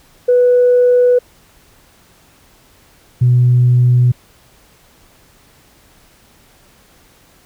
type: tone pair in turn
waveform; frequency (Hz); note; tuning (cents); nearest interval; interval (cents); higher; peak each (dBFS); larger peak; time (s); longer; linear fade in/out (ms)
sine; 493.1 / 123.57; B4 / B2; -3 / +1; 2 octaves; 2396; first; -6; neither; 0.28-1.19 / 3.21-4.12; neither; 10
effects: tanh soft clip ceiling -3 dBFS + pink hiss -49 dBFS RMS until 7.45 s